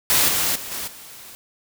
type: noise with level steps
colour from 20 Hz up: white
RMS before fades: -17 / -21 / -33 / -29 / -41 dBFS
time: 0.1-1.35 s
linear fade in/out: 0 ms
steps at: 0.28 / 0.55 / 0.71 / 0.87 s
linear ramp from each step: 10 ms
effects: none